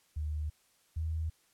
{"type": "tone pair in turn", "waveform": "sine", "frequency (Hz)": [75.9, 79.94], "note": ["D#2", "D#2"], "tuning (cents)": [-42, 47], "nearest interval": "minor second", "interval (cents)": 89, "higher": "second", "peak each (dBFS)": [-32, -31], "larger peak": "second", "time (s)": [[0.16, 0.5], [0.96, 1.3]], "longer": "neither", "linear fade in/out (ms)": 10, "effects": ["white hiss -69 dBFS RMS until 1.53 s", "low-pass 12000 Hz 12 dB/octave"]}